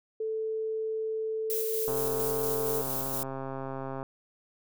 sine tone with pitch glide, 440 to 443.1 Hz, A4 to A4, 0 to +12 cents, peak -29 dBFS, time 0.2-2.82 s, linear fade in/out 5 ms, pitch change +12 cents, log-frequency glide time 1.49-1.57 s
violet noise with tremolo, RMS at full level -33 dBFS, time 1.5-3.23 s, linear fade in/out 0 ms, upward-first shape square, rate 4.3 Hz, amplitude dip 25%
click train, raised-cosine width 1 ms, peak -23 dBFS, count 289, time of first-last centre 1.88-4.029 s, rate 134 Hz
effects none

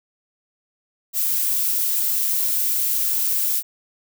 violet noise, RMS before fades -21 dBFS, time 1.13-3.63 s, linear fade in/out 50 ms, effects none

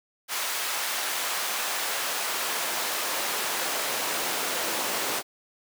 pink noise with high-pass filter sweep, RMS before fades -29 dBFS, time 0.28-5.23 s, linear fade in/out 50 ms, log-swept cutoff 1000 to 410 Hz, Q 0.73, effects none

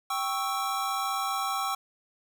square chord, C# diminished, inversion second, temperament equal, 784 / 1108.7 / 1318.5 Hz, G5 / C#6 / E6, 0 / 0 / 0 cents, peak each -33 dBFS, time 0.1-1.75 s, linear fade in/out 5 ms, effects none

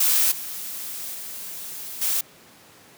blue noise with level steps, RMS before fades -19 / -33 / -35 / -23 dBFS, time 0-2.21 s, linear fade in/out 5 ms, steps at 0.31 / 1.14 / 2.01 s, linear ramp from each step 10 ms, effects pink hiss -50 dBFS RMS until 2.97 s + high-pass 150 Hz 12 dB/octave

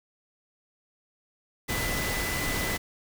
sine tone in noise, 2000 Hz, B6, 21 cents sharp, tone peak -33 dBFS, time 1.68-2.78 s, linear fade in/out 20 ms, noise pink, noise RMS -30 dBFS, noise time 1.68-2.78 s, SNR -6 dB, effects none

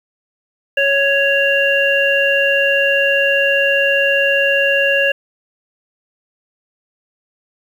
harmonic tone, 555 Hz, C#5, 2 cents sharp, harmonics 1 / 3 / 5, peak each -16 / -16 / -16 dBFS, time 0.77-5.12 s, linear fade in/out 5 ms, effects 7-bit

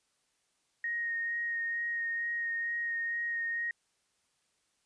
sine tone with vibrato, 1864.7 Hz, A#6, in tune, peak -31 dBFS, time 0.84-3.71 s, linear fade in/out 2 ms, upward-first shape sine, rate 2.2 Hz, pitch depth 13 cents each way, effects white hiss -75 dBFS RMS until 4.85 s + resampled to 22050 Hz

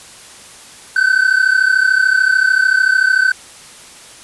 triangle tone pair together, 1508.5 / 1542 Hz, F#6 / G6, +33 / -29 cents, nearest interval unison, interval 38 cents, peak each -11 dBFS, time 0.96-3.32 s, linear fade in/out 5 ms, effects white hiss -38 dBFS RMS until 4.23 s + resampled to 24000 Hz

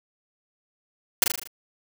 white noise with echo, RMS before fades -17 dBFS, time 1.22-1.24 s, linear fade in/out 2 ms, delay 39 ms, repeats 6, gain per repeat -4 dB, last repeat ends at 1.474 s, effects none

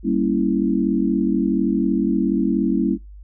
sine chord, G diminished seventh, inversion none, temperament equal, 196 / 233.1 / 277.2 / 329.6 Hz, G3 / Bb3 / Db4 / Fb4, 0 / 0 / 0 / 0 cents, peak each -22 dBFS, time 0.03-2.98 s, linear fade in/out 50 ms, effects noise-tail reverb RT60 0.2 s tail -24 dB re dry + added 50 Hz sine -37 dBFS peak until 3.23 s

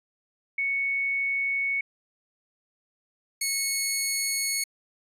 sine / 10% pulse tone pair in turn, 2217 / 2197 Hz, C#7 / C#7, 0 / -16 cents, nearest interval unison, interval 16 cents, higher first, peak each -24 / -16 dBFS, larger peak second, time 0.58-1.81 / 3.41-4.64 s, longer neither, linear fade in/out 5 ms, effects resampled to 32000 Hz

